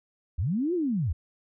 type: linear two-way sweep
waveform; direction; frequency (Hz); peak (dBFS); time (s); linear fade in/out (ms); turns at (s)
sine; up then down; 62.8 to 370 to 62.8; -24; 0.38-1.13; 10; 0.74
effects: none